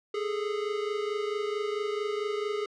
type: tone pair together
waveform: square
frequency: 411.9 / 436.4 Hz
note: G#4 / A4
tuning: -14 / -14 cents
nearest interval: minor second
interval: 100 cents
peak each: -31 / -35 dBFS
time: 0.14-2.66 s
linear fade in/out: 5 ms
effects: low-pass 4000 Hz 12 dB/octave